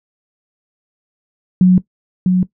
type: tone with echo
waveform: sine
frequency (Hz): 183.1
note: F#3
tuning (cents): -18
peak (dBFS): -5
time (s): 1.61-1.78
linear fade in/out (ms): 2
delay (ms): 650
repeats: 1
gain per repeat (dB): -4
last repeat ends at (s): 2.43
effects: noise-tail reverb RT60 0.1 s tail -17 dB re dry